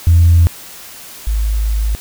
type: tone pair in turn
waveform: sine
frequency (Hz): 84.7 / 53.24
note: E2 / G#1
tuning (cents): +48 / +44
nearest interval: minor sixth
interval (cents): 804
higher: first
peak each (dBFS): -4 / -12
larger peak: first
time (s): 0.07-0.47 / 1.27-1.95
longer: second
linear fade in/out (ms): 0
effects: tanh soft clip ceiling -1 dBFS + white hiss -34 dBFS RMS until 2 s